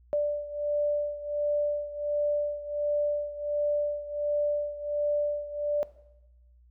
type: beating tone pair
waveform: sine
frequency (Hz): 587.3 / 588.7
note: D5 / D5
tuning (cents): 0 / +4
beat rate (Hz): 1.4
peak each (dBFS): -27 / -31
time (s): 0.13-5.83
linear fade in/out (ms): 0
effects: noise-tail reverb RT60 0.9 s tail -17 dB re dry + added 60 Hz sine -55 dBFS peak until 6.7 s